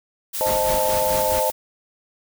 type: noise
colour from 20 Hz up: blue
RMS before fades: -27 dBFS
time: 0.33-1.52 s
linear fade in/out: 20 ms
type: chord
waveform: sine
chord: A diminished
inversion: first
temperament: equal with one note detuned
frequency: 523.3 / 622.3 / 884.1 Hz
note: C5 / Eb5 / A5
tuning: 0 / 0 / +8 cents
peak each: -23 dBFS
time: 0.41-1.5 s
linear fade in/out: 0 ms
type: noise with tremolo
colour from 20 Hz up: pink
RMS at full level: -28 dBFS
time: 0.45-1.41 s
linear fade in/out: 20 ms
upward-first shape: sine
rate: 4.6 Hz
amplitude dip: 65%
effects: none